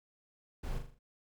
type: noise with echo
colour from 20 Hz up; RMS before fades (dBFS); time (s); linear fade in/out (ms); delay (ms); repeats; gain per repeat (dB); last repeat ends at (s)
brown; -38; 0.63-0.79; 10; 40; 5; -6; 0.99
effects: none